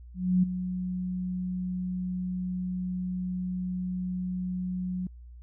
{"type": "tone with ADSR envelope", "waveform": "sine", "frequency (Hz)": 182.5, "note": "F#3", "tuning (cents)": -24, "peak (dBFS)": -18, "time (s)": [0.14, 5.07], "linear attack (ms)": 290, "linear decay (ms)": 11, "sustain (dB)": -11, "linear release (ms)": 3, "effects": ["added 60 Hz sine -44 dBFS peak until 5.42 s"]}